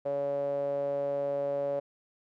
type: tone with band-pass filter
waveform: sawtooth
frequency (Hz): 141.2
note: C#3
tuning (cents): +32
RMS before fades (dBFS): -31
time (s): 0.05-1.8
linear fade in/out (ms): 10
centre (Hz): 560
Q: 9
effects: none